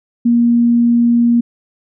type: tone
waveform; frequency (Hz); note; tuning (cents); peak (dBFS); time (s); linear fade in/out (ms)
sine; 236.6; A#3; +26; -8; 0.25-1.41; 10
effects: none